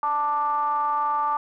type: ring-modulated tone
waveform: triangle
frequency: 148.8 Hz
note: D3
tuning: 23 cents sharp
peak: -16 dBFS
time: 0.03-1.37 s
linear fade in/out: 2 ms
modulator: 1030 Hz
effects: none